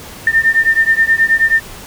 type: beating tone pair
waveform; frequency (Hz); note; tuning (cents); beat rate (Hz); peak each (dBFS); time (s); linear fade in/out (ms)
sine; 1800 / 1809.4; A6 / A6; +39 / +48; 9.4; -12; 0.27-1.6; 2
effects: pink hiss -33 dBFS RMS until 1.86 s